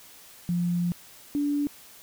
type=tone pair in turn; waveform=sine; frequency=174.61 / 289.2 Hz; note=F3 / D4; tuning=0 / -27 cents; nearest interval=major sixth; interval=873 cents; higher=second; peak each=-23 / -23 dBFS; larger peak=neither; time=0.49-0.92 / 1.35-1.67 s; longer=first; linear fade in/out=0 ms; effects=white hiss -50 dBFS RMS until 2.02 s